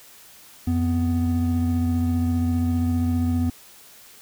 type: tone pair together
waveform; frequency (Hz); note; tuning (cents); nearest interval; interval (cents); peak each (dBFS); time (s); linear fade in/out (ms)
triangle; 87.82 / 248.4; F2 / B3; +10 / +10; octave + tritone; 1800; -20; 0.67-3.5; 5
effects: white hiss -48 dBFS RMS until 4.21 s